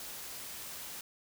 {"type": "noise", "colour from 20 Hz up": "white", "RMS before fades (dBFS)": -44, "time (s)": [0, 1.01], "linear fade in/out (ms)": 2, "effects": []}